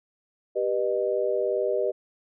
sine chord, G augmented, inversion none, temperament just, 392 / 490 / 612.5 Hz, G4 / B4 / D#5, 0 / -14 / -27 cents, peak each -27 dBFS, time 0.55-1.92 s, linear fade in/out 20 ms, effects none

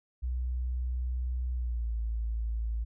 sine tone with pitch glide, 62.1 to 55.97 Hz, B1 to A1, +10 to +30 cents, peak -29 dBFS, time 0.22-2.85 s, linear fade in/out 20 ms, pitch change -180 cents, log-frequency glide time 1.53-1.94 s, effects none

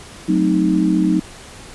sine chord, F# diminished seventh, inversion none, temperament equal, 185 / 220 / 261.6 / 311.1 Hz, F#3 / A3 / C4 / Eb4, 0 / 0 / 0 / 0 cents, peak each -17 / -22 / -22 / -16 dBFS, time 0.28-1.2 s, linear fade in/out 10 ms, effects pink hiss -38 dBFS RMS until 1.74 s + resampled to 24000 Hz

